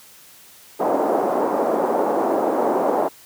white band-pass noise, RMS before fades -20 dBFS, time 0.79-3.09 s, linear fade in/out 20 ms, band 270 to 820 Hz, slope 24 dB/octave, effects white hiss -47 dBFS RMS until 3.25 s + high-pass 60 Hz 12 dB/octave

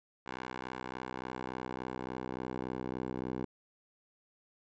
10% pulse tone with band-pass filter sweep, 63.5 Hz, B1, 49 cents sharp, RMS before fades -40 dBFS, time 0.26-3.45 s, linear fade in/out 5 ms, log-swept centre 1300 to 390 Hz, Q 0.79, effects resampled to 16000 Hz

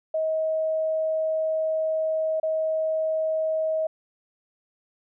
sine tone with dropouts, 634 Hz, D#5, 32 cents sharp, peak -22 dBFS, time 0.14-3.87 s, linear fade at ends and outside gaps 5 ms, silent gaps 2.4-2.43 s, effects none

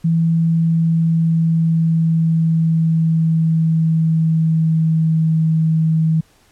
sine tone with pitch glide, 164.81 to 160.03 Hz, E3 to D#3, 0 to +49 cents, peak -12 dBFS, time 0.04-6.21 s, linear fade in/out 10 ms, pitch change -51 cents, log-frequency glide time 0.31-5.42 s, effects pink hiss -54 dBFS RMS until 6.51 s + low-pass 12000 Hz 12 dB/octave

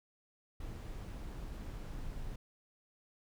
brown noise, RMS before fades -43 dBFS, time 0.6-2.36 s, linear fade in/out 5 ms, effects none

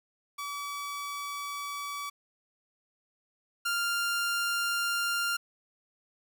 sawtooth tone pair in turn, 1145 / 1395.8 Hz, D6 / F6, -44 / -1 cents, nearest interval minor third, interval 343 cents, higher second, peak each -31 / -24 dBFS, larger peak second, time 0.38-2.1 / 3.65-5.37 s, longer neither, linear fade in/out 10 ms, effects 10-bit

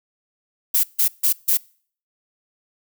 violet noise bursts, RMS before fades -17 dBFS, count 4, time 0.74-1.574 s, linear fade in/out 10 ms, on 96 ms, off 150 ms, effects noise-tail reverb RT60 0.5 s tail -25 dB re dry

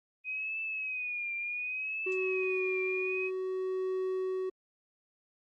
sine tone with vibrato, 2504 Hz, D#7, 10 cents sharp, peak -33 dBFS, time 0.24-3.31 s, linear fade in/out 50 ms, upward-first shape triangle, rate 0.68 Hz, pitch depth 94 cents each way
triangle tone with tremolo, 374.6 Hz, F#4, 21 cents sharp, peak -28 dBFS, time 2.06-4.5 s, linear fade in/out 10 ms, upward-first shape sine, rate 0.64 Hz, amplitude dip 25%
violet noise with exponential decay, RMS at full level -37 dBFS, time 2.12-2.21 s, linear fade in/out 0 ms, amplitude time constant 19 ms
effects Opus 24 kbps

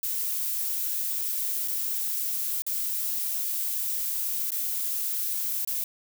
violet noise with dropouts, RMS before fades -29 dBFS, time 0.03-5.84 s, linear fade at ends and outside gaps 2 ms, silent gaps 1.677-1.681 / 2.621-2.665 / 4.506-4.518 / 5.649-5.674 s, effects none

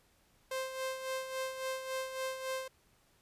sawtooth tone with tremolo, 524 Hz, C5, 2 cents sharp, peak -30 dBFS, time 0.51-2.68 s, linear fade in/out 5 ms, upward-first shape sine, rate 3.6 Hz, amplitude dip 60%, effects pink hiss -69 dBFS RMS until 3.21 s + resampled to 32000 Hz

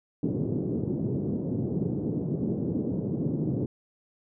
pink band-pass noise, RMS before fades -29 dBFS, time 0.23-3.66 s, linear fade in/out 2 ms, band 120 to 390 Hz, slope 24 dB/octave, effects none

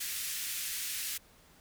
white band-pass noise, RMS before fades -37 dBFS, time 0-1.18 s, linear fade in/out 10 ms, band 1700 to 16000 Hz, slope 24 dB/octave, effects pink hiss -61 dBFS RMS until 1.6 s

